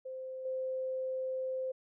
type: tone with level steps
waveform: sine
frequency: 520 Hz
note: C5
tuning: 11 cents flat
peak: -39 / -33 dBFS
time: 0.05-1.72 s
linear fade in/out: 10 ms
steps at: 0.45 s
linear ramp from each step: 5 ms
effects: none